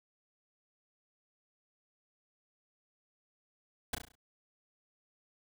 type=noise with echo; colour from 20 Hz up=pink; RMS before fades=-32 dBFS; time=3.93-3.95 s; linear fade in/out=5 ms; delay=34 ms; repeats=6; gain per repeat=-6 dB; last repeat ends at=4.154 s; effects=none